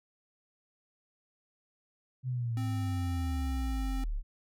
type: linear sweep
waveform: sine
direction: down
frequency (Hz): 130 to 31.34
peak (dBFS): -30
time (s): 2.23-4.23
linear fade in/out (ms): 50
type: tone with pitch glide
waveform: square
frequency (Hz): 261 to 264.5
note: C4 to C4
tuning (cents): -4 to +19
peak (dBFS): -38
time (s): 2.57-4.04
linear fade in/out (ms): 2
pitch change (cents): +23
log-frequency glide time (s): 2.86-3.5
effects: none